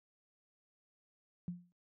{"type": "tone with exponential decay", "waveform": "sine", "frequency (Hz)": 176.1, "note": "F3", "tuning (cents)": 15, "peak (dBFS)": -34, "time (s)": [1.48, 1.72], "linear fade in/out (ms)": 0, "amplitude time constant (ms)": 51, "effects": ["noise-tail reverb RT60 0.1 s tail -22 dB re dry", "high-pass 60 Hz 12 dB/octave"]}